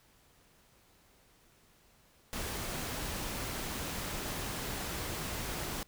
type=noise; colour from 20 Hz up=pink; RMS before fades=-38 dBFS; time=2.33-5.83 s; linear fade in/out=0 ms; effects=pink hiss -65 dBFS RMS until 5.87 s